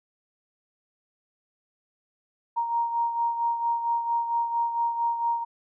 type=beating tone pair; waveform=sine; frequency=934 / 938.4 Hz; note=A#5 / A#5; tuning=+3 / +11 cents; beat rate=4.4 Hz; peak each=-24 / -32 dBFS; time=2.56-5.45 s; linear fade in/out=20 ms; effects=none